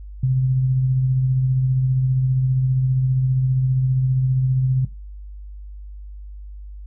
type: tone with tremolo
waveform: sine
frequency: 130 Hz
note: C3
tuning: 11 cents flat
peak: -14 dBFS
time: 0.23-4.85 s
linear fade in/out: 5 ms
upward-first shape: triangle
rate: 15 Hz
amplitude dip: 35%
effects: noise-tail reverb RT60 0.2 s tail -17 dB re dry + added 50 Hz sine -33 dBFS peak until 6.86 s